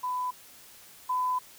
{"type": "tone pair in turn", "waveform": "sine", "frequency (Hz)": [1000, 1005.7], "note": ["B5", "B5"], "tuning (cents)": [21, 31], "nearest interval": "unison", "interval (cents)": 10, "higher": "second", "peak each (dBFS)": [-28, -25], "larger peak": "second", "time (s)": [[0.03, 0.31], [1.09, 1.39]], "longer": "second", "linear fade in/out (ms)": 10, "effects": ["white hiss -52 dBFS RMS until 1.58 s"]}